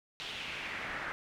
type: noise with band-pass filter sweep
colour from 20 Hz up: brown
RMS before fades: -40 dBFS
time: 0.2-1.12 s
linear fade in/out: 0 ms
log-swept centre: 3400 to 1600 Hz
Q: 2.6
effects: none